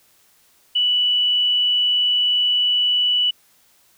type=tone; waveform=sine; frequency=2959 Hz; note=F#7; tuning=1 cent flat; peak=-15 dBFS; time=0.75-3.31 s; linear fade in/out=10 ms; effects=white hiss -57 dBFS RMS until 3.97 s